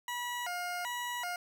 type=tone with vibrato; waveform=20% pulse; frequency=830.6 Hz; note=G#5; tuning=in tune; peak=-30 dBFS; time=0.08-1.36 s; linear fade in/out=2 ms; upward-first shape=square; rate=1.3 Hz; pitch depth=270 cents each way; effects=none